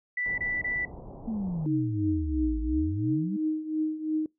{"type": "tone bursts", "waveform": "sine", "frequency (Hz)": 1975.5, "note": "B6", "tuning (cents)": 0, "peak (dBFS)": -27, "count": 3, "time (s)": [0.17, 0.852], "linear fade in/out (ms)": 5, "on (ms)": 210, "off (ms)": 26}
{"type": "low-pass noise", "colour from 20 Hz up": "pink", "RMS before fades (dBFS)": -43, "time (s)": [0.26, 1.66], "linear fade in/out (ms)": 0, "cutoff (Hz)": 920, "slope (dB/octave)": 48}
{"type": "exponential two-way sweep", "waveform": "sine", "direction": "down then up", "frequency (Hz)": [233.1, 52.3, 211.5], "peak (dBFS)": -28, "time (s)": [1.27, 3.37], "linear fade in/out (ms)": 10, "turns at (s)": 2.6}
{"type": "tone with tremolo", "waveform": "sine", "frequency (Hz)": 311.4, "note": "D#4", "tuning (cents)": 2, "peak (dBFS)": -23, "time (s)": [1.66, 4.26], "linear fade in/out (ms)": 2, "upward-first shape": "triangle", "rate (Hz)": 2.9, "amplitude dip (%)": 80}
{"effects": ["noise-tail reverb RT60 0.2 s tail -26 dB re dry"]}